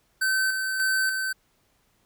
square tone with tremolo, 1537 Hz, G6, 35 cents flat, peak -22 dBFS, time 0.21-1.33 s, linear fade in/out 10 ms, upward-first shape square, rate 1.7 Hz, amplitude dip 40%, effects pink hiss -67 dBFS RMS until 2.05 s

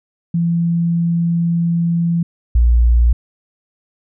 sine tone pair in turn, 169.3 / 58.93 Hz, E3 / A#1, +46 / +19 cents, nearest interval octave + tritone, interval 1827 cents, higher first, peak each -13 / -8 dBFS, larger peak second, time 0.34-2.23 / 2.55-3.13 s, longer first, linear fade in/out 5 ms, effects none

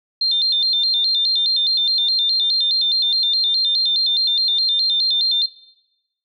sine tone with vibrato, 3879 Hz, B7, 32 cents flat, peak -15 dBFS, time 0.21-5.46 s, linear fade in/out 5 ms, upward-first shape square, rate 4.8 Hz, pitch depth 130 cents each way, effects noise-tail reverb RT60 0.9 s tail -18 dB re dry

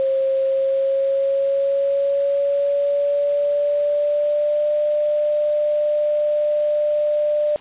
sine tone with pitch glide, 537 to 595.8 Hz, C5 to D5, +45 to +25 cents, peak -16 dBFS, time 0-7.56 s, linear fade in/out 0 ms, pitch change +180 cents, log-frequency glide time 0.43-4.71 s, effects white hiss -42 dBFS RMS until 7.6 s + resampled to 8000 Hz

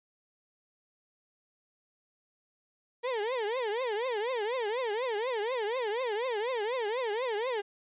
35% pulse tone with vibrato, 463.2 Hz, A#4, 11 cents flat, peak -28 dBFS, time 3.03-7.62 s, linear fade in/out 20 ms, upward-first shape triangle, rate 4.1 Hz, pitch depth 260 cents each way, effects resampled to 8000 Hz

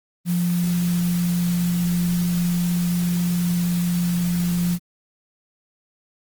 sine tone in noise, 174.8 Hz, F3, 2 cents sharp, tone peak -18 dBFS, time 0.25-4.79 s, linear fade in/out 50 ms, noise white, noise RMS -34 dBFS, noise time 0.25-4.79 s, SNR +13 dB, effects Opus 24 kbps

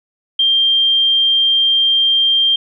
sine tone, 3180 Hz, G7, 24 cents sharp, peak -10 dBFS, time 0.39-2.56 s, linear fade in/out 5 ms, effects none

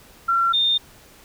sine tone pair in turn, 1363 / 3631 Hz, F6 / A#7, -43 / -46 cents, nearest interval octave + perfect fourth, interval 1697 cents, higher second, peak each -16 dBFS, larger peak neither, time 0.28-0.53 / 0.53-0.78 s, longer neither, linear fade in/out 10 ms, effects pink hiss -49 dBFS RMS until 1.24 s

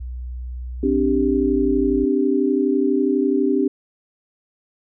sine tone with pitch glide, 61.74 to 54.37 Hz, B1 to A1, 0 to -20 cents, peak -27 dBFS, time 0-2.05 s, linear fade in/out 10 ms, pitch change -220 cents, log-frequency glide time 1.02-1.8 s
sine chord, C suspended second, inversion none, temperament equal, 261.6 / 293.7 / 392 Hz, C4 / D4 / G4, 0 / 0 / 0 cents, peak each -20 dBFS, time 0.83-3.68 s, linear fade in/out 5 ms
effects none

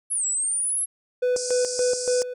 sine exponential two-way sweep, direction down then up, 11175 to 7610 to 11175 Hz, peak -22 dBFS, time 0.1-0.86 s, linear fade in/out 20 ms, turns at 0.26 s
triangle tone with tremolo, 497.7 Hz, B4, 13 cents sharp, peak -17 dBFS, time 1.22-2.34 s, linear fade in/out 10 ms, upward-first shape square, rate 3.5 Hz, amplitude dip 70%
pink band-pass noise, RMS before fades -31 dBFS, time 1.36-2.23 s, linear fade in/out 5 ms, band 4700 to 9300 Hz, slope 96 dB/octave
effects none

